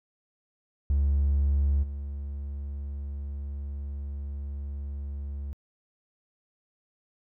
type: tone with level steps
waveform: triangle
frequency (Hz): 70.5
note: C#2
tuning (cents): +30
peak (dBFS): -18 / -30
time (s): 0.9-5.53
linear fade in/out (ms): 0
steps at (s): 1.82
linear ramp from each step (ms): 20
effects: tanh soft clip ceiling -16 dBFS